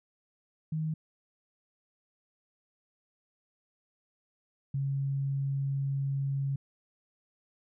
sine tone pair in turn, 157 / 137.75 Hz, D#3 / C#3, +16 / -11 cents, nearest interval major second, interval 227 cents, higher first, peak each -29 / -28 dBFS, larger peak second, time 0.72-0.94 / 4.74-6.56 s, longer second, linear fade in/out 5 ms, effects none

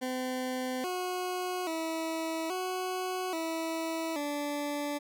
20% pulse tone with pitch steps, 255.6 / 364.2 / 324.2 / 369.3 / 325.7 / 290.7 Hz, C4 / F#4 / E4 / F#4 / E4 / D4, -40 / -27 / -29 / -3 / -21 / -18 cents, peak -27 dBFS, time 0.01-4.99 s, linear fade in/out 20 ms, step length 830 ms, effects none

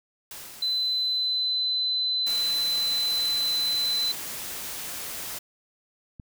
white noise with exponential decay, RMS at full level -39 dBFS, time 0.31-2.34 s, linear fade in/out 2 ms, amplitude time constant 440 ms
sine tone, 4030 Hz, B7, 34 cents sharp, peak -23 dBFS, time 0.62-4.12 s, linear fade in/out 5 ms
white noise, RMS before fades -35 dBFS, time 2.26-5.39 s, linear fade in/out 10 ms
click, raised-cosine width 5 ms, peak -29 dBFS, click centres 6.198 s
effects none

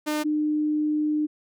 sawtooth / sine tone pair in turn, 302.6 / 302.6 Hz, D#4 / D#4, -48 / -48 cents, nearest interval unison, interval 0 cents, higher neither, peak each -20 / -21 dBFS, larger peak first, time 0.06-0.24 / 0.24-1.27 s, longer second, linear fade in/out 20 ms, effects none

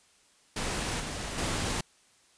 pink noise with level steps, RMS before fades -32 / -36 / -31 dBFS, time 0.56-1.81 s, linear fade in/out 5 ms, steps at 1 / 1.38 s, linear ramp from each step 2 ms, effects white hiss -63 dBFS RMS until 2.37 s + resampled to 22050 Hz

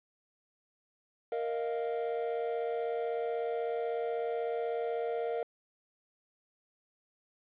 triangle chord, Bb suspended fourth, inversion none, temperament equal, 466.2 / 622.3 / 698.5 Hz, Bb4 / Eb5 / F5, 0 / 0 / 0 cents, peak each -31 / -37 / -36 dBFS, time 1.32-5.43 s, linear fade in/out 2 ms, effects resampled to 8000 Hz + 10-bit

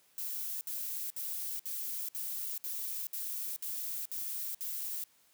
violet noise bursts, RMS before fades -38 dBFS, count 10, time 0.18-5.038 s, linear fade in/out 0 ms, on 430 ms, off 62 ms, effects white hiss -67 dBFS RMS until 5.33 s + high-pass 100 Hz 12 dB/octave

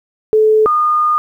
sine tone pair in turn, 433.3 / 1221.3 Hz, A4 / D#6, -27 / -33 cents, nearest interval octave + tritone, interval 1794 cents, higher second, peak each -7 / -10 dBFS, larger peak first, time 0.33-0.66 / 0.66-1.18 s, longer second, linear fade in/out 0 ms, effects 8-bit

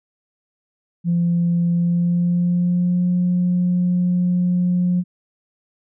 sine tone with pitch glide, 171.9 to 178.68 Hz, F3 to F3, -27 to +40 cents, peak -14 dBFS, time 1.04-5.04 s, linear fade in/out 50 ms, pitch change +67 cents, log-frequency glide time 1.72-3.06 s, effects tanh soft clip ceiling -11 dBFS

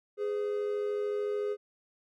triangle tone pair together, 415.3 / 508.9 Hz, G#4 / C5, 0 / -48 cents, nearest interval major third, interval 352 cents, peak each -28 / -36 dBFS, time 0.17-1.57 s, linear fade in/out 50 ms, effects none

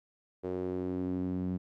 sawtooth tone with band-pass filter sweep, 91.5 Hz, F#2, 19 cents flat, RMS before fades -34 dBFS, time 0.43-1.58 s, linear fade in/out 20 ms, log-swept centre 420 to 210 Hz, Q 3.1, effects none

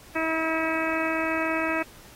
harmonic tone, 322 Hz, E4, 41 cents flat, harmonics 1 / 2 / 3 / 4 / 5 / 6 / 7 / 8, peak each -29 / -30 / -34 / -32 / -33 / -34 / -35 / -33 dBFS, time 0.15-1.83 s, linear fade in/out 10 ms, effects pink hiss -50 dBFS RMS until 2.15 s + AAC 48 kbps

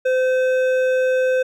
triangle tone with hard clipping, 514 Hz, C5, 31 cents flat, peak -17 dBFS, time 0.05-1.43 s, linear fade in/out 10 ms, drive 13 dB, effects none

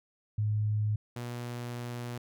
sine / sawtooth tone pair in turn, 106.1 / 120.71 Hz, G#2 / B2, +38 / -39 cents, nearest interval major second, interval 223 cents, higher second, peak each -26 / -32 dBFS, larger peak first, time 0.38-0.96 / 1.16-2.18 s, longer second, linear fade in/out 5 ms, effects none

